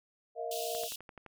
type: chord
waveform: sine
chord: Bb suspended fourth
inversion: none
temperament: equal with one note detuned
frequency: 466.2 / 636.1 / 698.5 Hz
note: Bb4 / Eb5 / F5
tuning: 0 / +38 / 0 cents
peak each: -39 dBFS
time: 0.35-0.89 s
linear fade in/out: 50 ms
type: high-pass noise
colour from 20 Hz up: pink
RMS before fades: -41 dBFS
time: 0.51-0.96 s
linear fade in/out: 5 ms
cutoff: 2700 Hz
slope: 96 dB/octave
type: click train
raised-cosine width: 0.5 ms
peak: -33 dBFS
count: 7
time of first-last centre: 0.75-1.263 s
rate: 11.7 Hz
effects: none